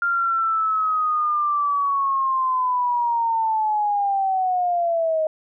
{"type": "linear sweep", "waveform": "sine", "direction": "down", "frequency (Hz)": [1399, 622.3], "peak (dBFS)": -18, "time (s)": [0.02, 5.27], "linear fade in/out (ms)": 2, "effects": []}